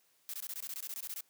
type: noise bursts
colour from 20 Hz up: blue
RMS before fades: -41 dBFS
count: 14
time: 0.29-1.207 s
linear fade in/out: 0 ms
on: 46 ms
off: 21 ms
effects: white hiss -71 dBFS RMS until 1.29 s + high-pass 150 Hz 12 dB/octave